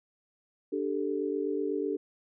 sine chord, D suspended fourth, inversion none, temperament equal, 293.7 / 392 / 440 Hz, D4 / G4 / A4, 0 / 0 / 0 cents, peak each -33 / -32 / -33 dBFS, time 0.72-1.97 s, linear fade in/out 10 ms, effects none

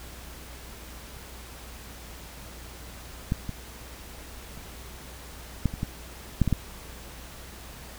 clicks, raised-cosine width 5 ms, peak -12 / -19 / -30 / -10 / -23 / -15 / -7 / -12 / -10 dBFS, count 9, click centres 3.321 / 3.493 / 4.576 / 5.657 / 5.739 / 5.831 / 6.417 / 6.477 / 6.527 s, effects added 60 Hz sine -45 dBFS peak until 7.98 s + pink hiss -45 dBFS RMS until 7.98 s

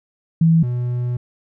sine / triangle tone pair in turn, 163.9 / 122.56 Hz, E3 / B2, -10 / -13 cents, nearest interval perfect fourth, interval 503 cents, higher first, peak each -10 / -17 dBFS, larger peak first, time 0.41-0.63 / 0.63-1.17 s, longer second, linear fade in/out 5 ms, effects none

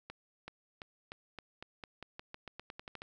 accelerating click train, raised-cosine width 0.3 ms, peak -28 dBFS, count 17, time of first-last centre 0.1-3.019 s, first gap 380 ms, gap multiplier 0.89, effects none

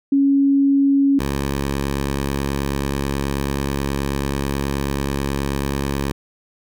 sine / 10% pulse tone pair in turn, 277.2 / 69.3 Hz, C#4 / C#2, 0 / 0 cents, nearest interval 2 octaves, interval 2400 cents, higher first, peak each -12 dBFS, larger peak neither, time 0.12-1.19 / 1.19-6.12 s, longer second, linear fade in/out 5 ms, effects none

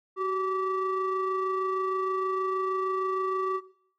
triangle ring-modulated tone, 390.1 Hz, G4, 8 cents flat, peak -21 dBFS, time 0.16-3.61 s, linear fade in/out 50 ms, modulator 767 Hz, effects noise-tail reverb RT60 0.6 s tail -17 dB re dry

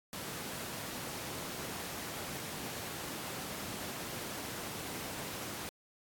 pink high-pass noise, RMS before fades -42 dBFS, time 0.13-5.69 s, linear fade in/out 0 ms, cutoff 120 Hz, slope 12 dB/octave, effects AAC 64 kbps

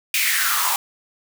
white noise with high-pass filter sweep, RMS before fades -20 dBFS, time 0.14-0.76 s, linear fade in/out 2 ms, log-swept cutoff 2500 to 860 Hz, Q 5.2, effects none

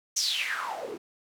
white noise with band-pass filter sweep, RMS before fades -31 dBFS, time 0.16-0.98 s, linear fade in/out 10 ms, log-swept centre 6300 to 320 Hz, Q 6.9, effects none

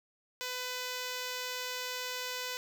5% pulse tone, 501 Hz, B4, 25 cents sharp, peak -24 dBFS, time 0.41-2.57 s, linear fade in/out 0 ms, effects none

